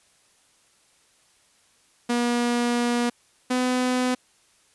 sawtooth tone pair in turn, 240 / 252 Hz, B3 / B3, -49 / +35 cents, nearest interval minor second, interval 84 cents, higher second, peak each -17 dBFS, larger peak neither, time 2.09-3.1 / 3.5-4.15 s, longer first, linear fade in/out 10 ms, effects white hiss -61 dBFS RMS until 4.74 s + resampled to 24000 Hz

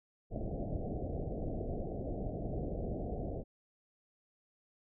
pink low-pass noise, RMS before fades -38 dBFS, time 0.3-3.44 s, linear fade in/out 50 ms, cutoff 730 Hz, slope 96 dB/octave, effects none

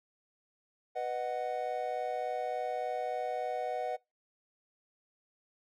triangle chord, B major, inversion none, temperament just, 493.9 / 617.4 / 740.8 Hz, B4 / D#5 / F#5, 0 / -14 / +2 cents, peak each -36 / -36 / -33 dBFS, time 0.95-3.97 s, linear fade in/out 20 ms, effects noise-tail reverb RT60 0.2 s tail -23 dB re dry

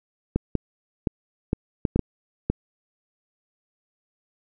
clicks, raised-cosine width 3 ms, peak -8 dBFS, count 8, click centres 0.36 / 0.553 / 1.072 / 1.531 / 1.852 / 1.96 / 1.993 / 2.5 s, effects none

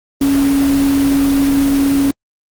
sine tone in noise, 277.2 Hz, C#4, in tune, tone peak -10 dBFS, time 0.21-2.11 s, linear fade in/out 5 ms, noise pink, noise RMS -23 dBFS, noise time 0.21-2.11 s, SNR +10 dB, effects Opus 24 kbps

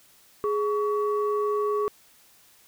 sine tone pair together, 417.4 / 1128 Hz, G#4 / C#6, +9 / +30 cents, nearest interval octave + perfect fourth, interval 1721 cents, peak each -23 / -28 dBFS, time 0.44-1.88 s, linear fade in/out 0 ms, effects tanh soft clip ceiling -15 dBFS + white hiss -57 dBFS RMS until 2.67 s

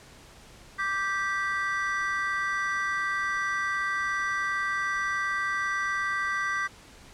triangle chord, G major, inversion second, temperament equal with one note detuned, 1174.7 / 1568 / 1957.4 Hz, D6 / G6 / B6, 0 / 0 / -16 cents, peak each -29 dBFS, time 0.78-6.68 s, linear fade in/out 20 ms, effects pink hiss -51 dBFS RMS until 7.13 s + low-pass 9000 Hz 12 dB/octave

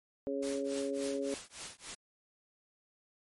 harmonic tone, 138.5 Hz, C#3, 1 cent flat, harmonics 2 / 3 / 4, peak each -37 / -37 / -37 dBFS, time 0.27-1.34 s, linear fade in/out 0 ms
white noise with tremolo, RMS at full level -41 dBFS, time 0.42-1.95 s, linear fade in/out 10 ms, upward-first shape triangle, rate 3.5 Hz, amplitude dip 100%
effects low-pass 11000 Hz 12 dB/octave + MP3 48 kbps

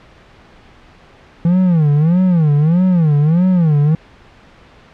triangle tone with vibrato, 164.3 Hz, E3, 5 cents flat, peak -7 dBFS, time 1.45-3.95 s, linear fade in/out 2 ms, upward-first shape sine, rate 1.6 Hz, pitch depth 220 cents each way, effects pink hiss -44 dBFS RMS until 4.93 s + low-pass 3000 Hz 12 dB/octave

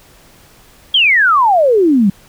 sine exponential sweep, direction down, 3322 to 185.2 Hz, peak -7 dBFS, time 0.94-2.1 s, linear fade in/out 5 ms, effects pink hiss -45 dBFS RMS until 2.28 s

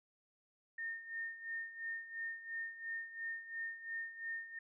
sine tone with tremolo, 1826 Hz, A#6, 36 cents flat, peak -38 dBFS, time 0.78-4.59 s, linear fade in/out 5 ms, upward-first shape sine, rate 2.9 Hz, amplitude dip 75%, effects none

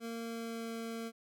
25% pulse tone with pitch glide, 230 to 228.1 Hz, A#3 to A#3, -23 to -37 cents, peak -35 dBFS, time 0-1.12 s, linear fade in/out 50 ms, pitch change -14 cents, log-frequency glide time 0.23-0.73 s, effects none

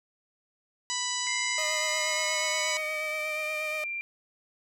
harmonic tone, 989 Hz, B5, 2 cents sharp, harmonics 1 / 2 / 3 / 4 / 5 / 6 / 7 / 8, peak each -37 / -37 / -37 / -37 / -37 / -37 / -37 / -37 dBFS, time 0.9-2.77 s, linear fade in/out 0 ms
sine tone with pitch glide, 2090 to 2373 Hz, C7 to D7, -2 to +17 cents, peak -31 dBFS, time 1.27-4.01 s, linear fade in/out 0 ms, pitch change +219 cents, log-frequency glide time 1.85-3.44 s
sawtooth tone with vibrato, 617 Hz, D#5, 15 cents flat, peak -30 dBFS, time 1.58-3.84 s, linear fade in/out 2 ms, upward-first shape triangle, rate 8.4 Hz, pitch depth 26 cents each way
effects none

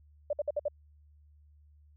sine tone bursts, 587.3 Hz, D5, in tune, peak -27 dBFS, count 5, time 0.3-0.683 s, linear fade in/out 5 ms, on 31 ms, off 57 ms, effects added 74 Hz sine -57 dBFS peak until 1.96 s

